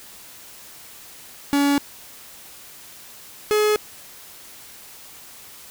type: tone pair in turn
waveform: 45% pulse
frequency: 283.6 / 423.5 Hz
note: C#4 / G#4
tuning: +40 / +34 cents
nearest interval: perfect fifth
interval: 694 cents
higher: second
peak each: -16 dBFS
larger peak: neither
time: 1.53-1.78 / 3.51-3.76 s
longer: neither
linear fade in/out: 0 ms
effects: white hiss -43 dBFS RMS until 5.7 s